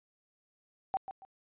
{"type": "tone with echo", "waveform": "sine", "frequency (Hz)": 770, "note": "G5", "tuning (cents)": -31, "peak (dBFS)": -27, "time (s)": [0.94, 0.97], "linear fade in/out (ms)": 0, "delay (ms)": 140, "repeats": 2, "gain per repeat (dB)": -11, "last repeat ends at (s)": 1.25, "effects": ["resampled to 8000 Hz"]}